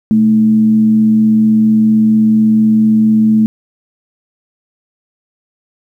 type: tone with frequency modulation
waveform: sine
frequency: 218.4 Hz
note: A3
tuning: 13 cents flat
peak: -6 dBFS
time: 0.11-3.46 s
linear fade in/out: 0 ms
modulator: 95.7 Hz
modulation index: 0.23
effects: 8-bit